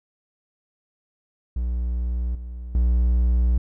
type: tone with level steps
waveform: triangle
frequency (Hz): 60.2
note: B1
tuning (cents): -44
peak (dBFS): -20 / -29 / -14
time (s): 1.56-3.58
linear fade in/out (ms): 5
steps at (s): 2.35 / 2.75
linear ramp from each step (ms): 2
effects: none